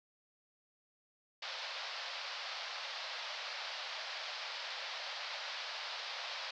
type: band-pass noise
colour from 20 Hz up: white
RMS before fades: -43 dBFS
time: 1.42-6.51 s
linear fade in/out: 5 ms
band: 540 to 5000 Hz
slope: 48 dB/octave
effects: none